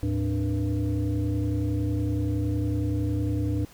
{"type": "tone with frequency modulation", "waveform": "sine", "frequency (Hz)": 109.4, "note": "A2", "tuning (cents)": -9, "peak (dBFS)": -23, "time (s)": [0.03, 3.65], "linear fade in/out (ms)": 0, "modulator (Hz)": 188, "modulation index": 1.2, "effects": ["pink hiss -52 dBFS RMS until 3.73 s"]}